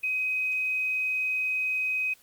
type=tone with quantisation; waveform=sine; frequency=2521 Hz; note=D#7; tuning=22 cents sharp; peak=-25 dBFS; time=0.03-2.14 s; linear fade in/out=10 ms; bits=9; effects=white hiss -59 dBFS RMS until 2.22 s + Opus 32 kbps